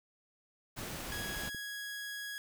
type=noise; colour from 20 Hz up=pink; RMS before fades=-42 dBFS; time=0.76-1.5 s; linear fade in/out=20 ms
type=clicks; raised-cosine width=3 ms; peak=-34 dBFS; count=12; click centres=0.789 / 0.835 / 0.879 / 0.947 / 1.104 / 1.16 / 1.198 / 1.26 / 1.3 / 1.436 / 1.476 / 1.547 s
type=tone; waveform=sawtooth; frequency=1662 Hz; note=G#6; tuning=1 cent sharp; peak=-36 dBFS; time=1.12-2.38 s; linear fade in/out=0 ms
effects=none